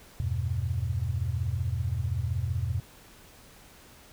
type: chord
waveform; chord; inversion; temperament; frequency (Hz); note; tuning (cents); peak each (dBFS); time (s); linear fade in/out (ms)
sine; E minor; none; equal; 82.41 / 98 / 123.47; E2 / G2 / B2; 0 / 0 / 0; -31; 0.2-2.8; 0
effects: pink hiss -53 dBFS RMS until 4.12 s